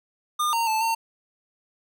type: tone with pitch steps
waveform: square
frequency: 1211 / 922 / 878 / 909 Hz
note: D#6 / A#5 / A5 / A#5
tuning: -47 / -19 / -4 / -44 cents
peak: -22 dBFS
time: 0.39-0.95 s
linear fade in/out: 10 ms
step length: 140 ms
effects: none